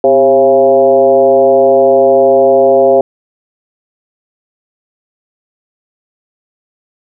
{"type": "tone with frequency modulation", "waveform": "sine", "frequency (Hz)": 539, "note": "C#5", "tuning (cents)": -49, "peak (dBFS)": -4, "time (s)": [0.04, 3.01], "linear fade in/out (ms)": 2, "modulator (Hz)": 141, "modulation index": 1.2, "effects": []}